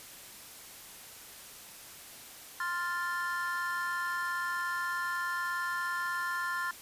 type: chord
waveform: triangle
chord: F major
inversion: second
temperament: equal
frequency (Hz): 1046.5 / 1396.9 / 1760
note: C6 / F6 / A6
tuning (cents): 0 / 0 / 0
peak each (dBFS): -34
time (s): 2.6-6.71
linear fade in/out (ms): 2
effects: white hiss -49 dBFS RMS until 6.81 s + resampled to 32000 Hz